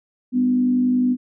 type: tone with frequency modulation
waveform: sine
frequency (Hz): 250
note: B3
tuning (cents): +21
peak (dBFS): -15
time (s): 0.32-1.17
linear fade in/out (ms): 50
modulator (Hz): 51.1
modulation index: 0.36
effects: none